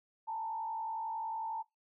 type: tone with frequency modulation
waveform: sine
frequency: 893 Hz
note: A5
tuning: 25 cents sharp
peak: -35 dBFS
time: 0.27-1.63 s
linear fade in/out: 20 ms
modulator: 51 Hz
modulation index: 0.64
effects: noise-tail reverb RT60 0.2 s tail -21 dB re dry